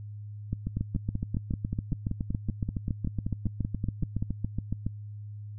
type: two click trains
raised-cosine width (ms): 5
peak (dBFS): -17 / -17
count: 32 / 19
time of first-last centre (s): 0.53-4.866 / 0.77-4.225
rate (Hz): 7.15 / 5.21
effects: noise-tail reverb RT60 0.1 s tail -24 dB re dry + added 104 Hz sine -38 dBFS peak until 5.58 s